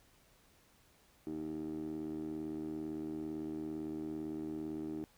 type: tone with band-pass filter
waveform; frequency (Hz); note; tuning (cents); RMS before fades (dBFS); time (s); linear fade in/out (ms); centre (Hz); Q
15% pulse; 77.78; D#2; 0; -41; 1.27-5.04; 0; 340; 5.9
effects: pink hiss -67 dBFS RMS until 5.17 s